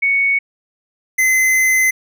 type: tone pair in turn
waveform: sine / square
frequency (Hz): 2223 / 2049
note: C#7 / C7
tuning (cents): +4 / -37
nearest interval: minor second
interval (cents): 141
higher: first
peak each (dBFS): -12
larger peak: neither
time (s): 0.02-0.39 / 1.18-1.91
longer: second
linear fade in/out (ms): 10
effects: none